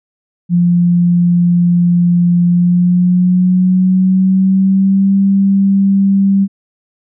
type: tone with pitch glide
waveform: sine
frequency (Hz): 174.61 to 195.99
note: F3 to G3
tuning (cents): 0 to 0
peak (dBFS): -7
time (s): 0.49-6.48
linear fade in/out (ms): 50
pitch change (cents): +200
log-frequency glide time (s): 2.45-5.15
effects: none